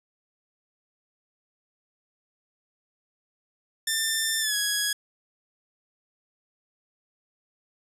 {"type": "tone with pitch glide", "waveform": "10% pulse", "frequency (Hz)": [1786, 1666.4], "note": ["A6", "G#6"], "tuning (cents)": [25, 5], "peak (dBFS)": -15, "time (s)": [3.87, 4.93], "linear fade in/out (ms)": 5, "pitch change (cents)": -120, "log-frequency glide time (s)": [4.4, 4.55], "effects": ["resampled to 32000 Hz"]}